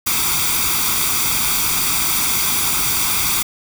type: noise with comb filter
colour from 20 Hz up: white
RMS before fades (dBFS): -18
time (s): 0.06-3.43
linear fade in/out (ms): 10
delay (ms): 0.85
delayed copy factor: +0.7
effects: none